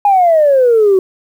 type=exponential sweep; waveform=sine; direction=down; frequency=830.6 to 370 Hz; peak=-5 dBFS; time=0.05-0.99 s; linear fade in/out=2 ms; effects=tanh soft clip ceiling -2 dBFS + 7-bit